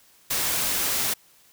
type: noise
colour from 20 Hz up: white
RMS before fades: -25 dBFS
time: 0.3-1.14 s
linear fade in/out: 10 ms
effects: white hiss -57 dBFS RMS until 1.52 s